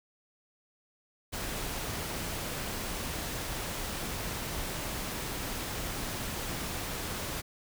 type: noise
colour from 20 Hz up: pink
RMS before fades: -36 dBFS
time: 1.32-7.42 s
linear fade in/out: 20 ms
effects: none